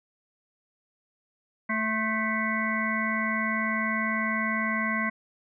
harmonic tone with a mistuned harmonic, 220 Hz, A3, in tune, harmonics 1 / 3 / 5 / 7 / 9 / 10, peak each -30 / -37 / -32 / -34 / -29 / -37 dBFS, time 1.69-5.1 s, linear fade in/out 10 ms, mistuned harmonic 5, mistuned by -35 cents, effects none

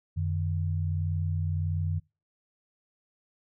sine tone pair together, 90.7 / 152.28 Hz, F#2 / D#3, -34 / -37 cents, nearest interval major sixth, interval 897 cents, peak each -27 / -32 dBFS, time 0.16-2 s, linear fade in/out 20 ms, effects noise-tail reverb RT60 0.3 s tail -25 dB re dry

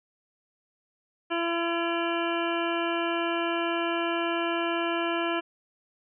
harmonic tone with a mistuned harmonic, 338.1 Hz, E4, 44 cents sharp, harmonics 1 / 2 / 3 / 4 / 5 / 7 / 8 / 9, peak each -29 / -32 / -34 / -35 / -36 / -37 / -38 / -39 dBFS, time 1.3-5.41 s, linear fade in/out 20 ms, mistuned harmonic 8, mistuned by +44 cents, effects none

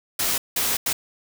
white noise bursts at uneven times, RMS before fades -23 dBFS, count 3, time 0.19-0.38 / 0.56-0.77 / 0.86-0.93 s, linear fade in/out 5 ms, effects none

